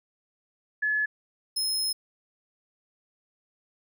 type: tone pair in turn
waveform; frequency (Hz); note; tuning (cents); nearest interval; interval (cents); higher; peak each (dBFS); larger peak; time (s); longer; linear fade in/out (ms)
sine / sawtooth; 1711 / 5157; A6 / E8; -49 / -39; octave + perfect fifth; 1910; second; -23; neither; 0.82-1.06 / 1.56-1.93; second; 10
effects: none